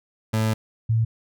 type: tone pair in turn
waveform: 30% pulse / sine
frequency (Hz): 110 / 112.9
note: A2 / A2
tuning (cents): 0 / +45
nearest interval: unison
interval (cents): 45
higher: second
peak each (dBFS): -17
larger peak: neither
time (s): 0.33-0.54 / 0.89-1.05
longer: first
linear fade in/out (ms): 10
effects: none